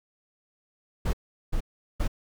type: noise bursts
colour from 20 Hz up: brown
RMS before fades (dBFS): -25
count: 3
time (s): 1.05-2.079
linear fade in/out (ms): 10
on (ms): 83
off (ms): 390
effects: none